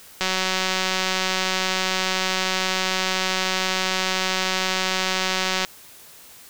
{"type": "click train", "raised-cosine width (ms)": 0.2, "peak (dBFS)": -5, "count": 1018, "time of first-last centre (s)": [0.21, 5.649], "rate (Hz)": 187, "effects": ["white hiss -46 dBFS RMS until 6.49 s"]}